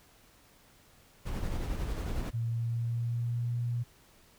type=noise with tremolo; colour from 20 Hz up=brown; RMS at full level=-32 dBFS; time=1.25-2.31 s; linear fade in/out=20 ms; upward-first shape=sine; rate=11 Hz; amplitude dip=35%
type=tone with pitch glide; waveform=sine; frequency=115.5 to 119.78 Hz; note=A#2 to A#2; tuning=-16 to +47 cents; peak=-29 dBFS; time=2.33-3.84 s; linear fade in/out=20 ms; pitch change=+63 cents; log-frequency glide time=2.46-3.52 s
effects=pink hiss -61 dBFS RMS until 4.38 s